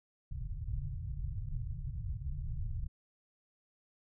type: low-pass noise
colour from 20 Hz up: pink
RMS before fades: -38 dBFS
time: 0.31-2.88 s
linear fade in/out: 10 ms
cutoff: 150 Hz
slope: 96 dB/octave
effects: none